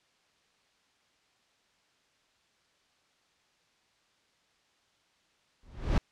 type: noise with exponential growth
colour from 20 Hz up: brown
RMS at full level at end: -20 dBFS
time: 5.63-5.98 s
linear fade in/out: 2 ms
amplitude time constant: 74 ms
effects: white hiss -69 dBFS RMS until 6.11 s + low-pass 5000 Hz 12 dB/octave